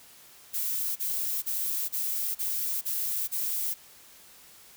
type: noise bursts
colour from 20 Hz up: violet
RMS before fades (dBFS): -30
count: 7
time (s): 0.53-3.744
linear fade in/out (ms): 20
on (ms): 430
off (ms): 34
effects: white hiss -53 dBFS RMS until 4.76 s